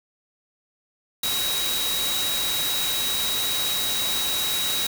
sine tone in noise, 3833 Hz, A#7, 47 cents sharp, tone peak -25 dBFS, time 1.23-4.87 s, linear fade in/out 5 ms, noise white, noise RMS -27 dBFS, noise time 1.23-4.87 s, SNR -1 dB, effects none

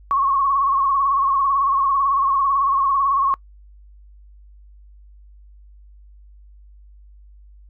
sine tone with vibrato, 1099 Hz, C#6, 15 cents flat, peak -15 dBFS, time 0.11-3.34 s, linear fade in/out 0 ms, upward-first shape sine, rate 18 Hz, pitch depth 61 cents each way, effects noise-tail reverb RT60 0.1 s tail -24 dB re dry + added 50 Hz sine -43 dBFS peak until 7.69 s

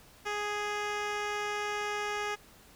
10% pulse tone with low-pass filter, 415.3 Hz, G#4, in tune, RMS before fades -34 dBFS, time 0.25-2.36 s, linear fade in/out 20 ms, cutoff 5700 Hz, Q 0.72, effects pink hiss -57 dBFS RMS until 2.75 s

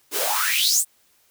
white noise with high-pass filter sweep, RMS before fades -21 dBFS, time 0.11-0.85 s, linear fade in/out 50 ms, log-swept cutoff 330 to 9200 Hz, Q 7.4, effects white hiss -61 dBFS RMS until 1.3 s

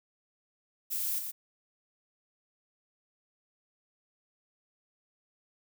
violet noise with echo, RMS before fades -33 dBFS, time 0.9-1.2 s, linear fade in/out 20 ms, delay 120 ms, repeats 1, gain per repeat -5 dB, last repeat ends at 1.32 s, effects none

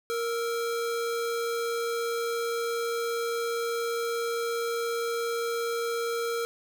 square tone pair together, 466.2 / 1318.6 Hz, A#4 / E6, 0 / 0 cents, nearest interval octave + tritone, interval 1800 cents, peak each -29 / -37 dBFS, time 0.1-6.45 s, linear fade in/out 0 ms, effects 10-bit

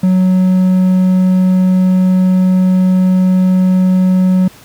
triangle tone, 185.1 Hz, F#3, 1 cent sharp, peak -5 dBFS, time 0.03-4.48 s, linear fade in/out 5 ms, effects pink hiss -40 dBFS RMS until 4.64 s + high-pass 60 Hz 12 dB/octave

